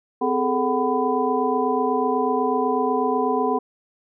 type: tone cluster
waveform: sine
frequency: 256.2 / 415 / 443.1 / 750 / 1000 Hz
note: C4 / G#4 / A4 / F#5 / B5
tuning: -36 / -1 / +12 / +23 / +21 cents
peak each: -25 dBFS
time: 0.21-3.59 s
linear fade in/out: 10 ms
effects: none